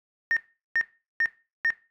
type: tone bursts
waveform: sine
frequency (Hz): 1831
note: A#6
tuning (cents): -32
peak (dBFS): -19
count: 4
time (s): 0.31-1.704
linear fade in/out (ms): 0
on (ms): 56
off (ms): 390
effects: noise-tail reverb RT60 0.3 s tail -17 dB re dry + tanh soft clip ceiling -16 dBFS